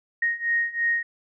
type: beating tone pair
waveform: sine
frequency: 1864.7 / 1867.7 Hz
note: A#6 / A#6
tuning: 0 / +3 cents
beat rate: 3 Hz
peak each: -26 / -24 dBFS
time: 0.22-1.03 s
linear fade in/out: 5 ms
effects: none